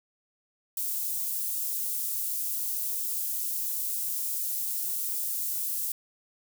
white high-pass noise, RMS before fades -31 dBFS, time 0.77-5.92 s, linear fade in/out 2 ms, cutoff 10000 Hz, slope 12 dB/octave, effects none

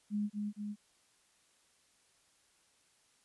sine tone with echo, 207.7 Hz, G#3, in tune, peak -31 dBFS, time 0.1-0.3 s, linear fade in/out 50 ms, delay 230 ms, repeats 2, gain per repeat -3 dB, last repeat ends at 0.76 s, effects white hiss -70 dBFS RMS until 3.24 s + resampled to 24000 Hz

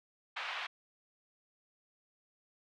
white band-pass noise, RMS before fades -40 dBFS, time 0.36-0.67 s, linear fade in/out 10 ms, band 730 to 3100 Hz, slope 24 dB/octave, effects none

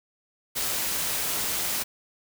white noise, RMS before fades -28 dBFS, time 0.55-1.84 s, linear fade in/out 20 ms, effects none

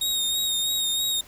sawtooth tone with vibrato, 3729 Hz, A#7, in tune, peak -20 dBFS, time 0.01-1.21 s, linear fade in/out 5 ms, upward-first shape sine, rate 3.1 Hz, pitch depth 32 cents each way, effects pink hiss -49 dBFS RMS until 1.27 s

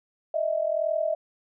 sine tone pair together, 617.3 / 659 Hz, D#5 / E5, -14 / -1 cents, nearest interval minor second, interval 113 cents, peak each -26 dBFS, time 0.34-1.15 s, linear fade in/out 5 ms, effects none

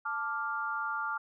sine chord, D minor, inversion second, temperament equal, 880 / 1174.7 / 1396.9 Hz, A5 / D6 / F6, 0 / 0 / 0 cents, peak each -38 / -36 / -34 dBFS, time 0.05-1.18 s, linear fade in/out 10 ms, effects none

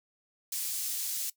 pink high-pass noise, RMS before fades -34 dBFS, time 0.52-1.3 s, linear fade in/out 5 ms, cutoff 6500 Hz, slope 12 dB/octave, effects noise-tail reverb RT60 0.1 s tail -19 dB re dry

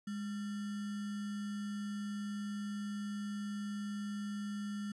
sine tone with sample-and-hold, 205.3 Hz, G#3, 20 cents flat, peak -37 dBFS, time 0.07-4.92 s, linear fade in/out 5 ms, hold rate 1575 Hz, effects resampled to 24000 Hz

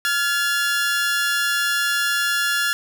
sawtooth tone pair together, 1398.4 / 1700 Hz, F6 / G#6, +2 / +40 cents, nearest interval minor third, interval 338 cents, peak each -18 dBFS, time 0.05-2.73 s, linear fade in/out 0 ms, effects none

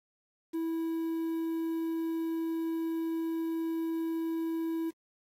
triangle tone with quantisation, 327.6 Hz, E4, 11 cents flat, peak -28 dBFS, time 0.53-4.91 s, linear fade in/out 20 ms, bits 9, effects AAC 48 kbps

